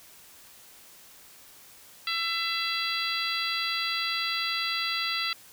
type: harmonic tone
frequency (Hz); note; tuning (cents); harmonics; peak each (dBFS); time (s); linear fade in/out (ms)
670; E5; +28; 2 / 3 / 4 / 5 / 6 / 7; -34 / -34 / -34 / -34 / -34 / -34; 2.07-5.33; 2
effects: white hiss -52 dBFS RMS until 5.52 s